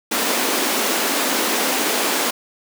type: high-pass noise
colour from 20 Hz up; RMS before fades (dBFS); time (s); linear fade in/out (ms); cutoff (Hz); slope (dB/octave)
pink; -20; 0.11-2.31; 10; 230; 48
effects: none